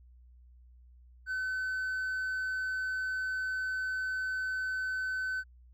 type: tone with hard clipping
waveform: sine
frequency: 1519 Hz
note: F#6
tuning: 45 cents sharp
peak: -32 dBFS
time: 1.26-5.44 s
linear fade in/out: 50 ms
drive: 2 dB
effects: added 61 Hz sine -54 dBFS peak until 5.73 s